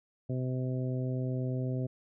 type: harmonic tone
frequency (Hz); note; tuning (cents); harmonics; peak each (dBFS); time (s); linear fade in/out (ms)
128.3; C3; -34; 1 / 2 / 3 / 4 / 5; -31 / -37 / -41 / -43 / -45; 0.29-1.87; 10
effects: none